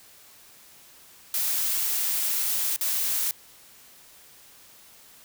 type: noise with dropouts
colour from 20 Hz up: blue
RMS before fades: -26 dBFS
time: 1.34-3.31 s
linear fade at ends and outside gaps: 1 ms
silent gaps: 2.762-2.81 s
effects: white hiss -52 dBFS RMS until 5.24 s